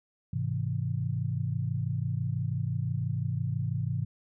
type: chord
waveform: sine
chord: Ab augmented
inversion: none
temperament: just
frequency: 103.83 / 129.78 / 162.23 Hz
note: Ab2 / C3 / E3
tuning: 0 / -14 / -27 cents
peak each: -32 / -31 / -34 dBFS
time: 0.33-4.05 s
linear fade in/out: 5 ms
effects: none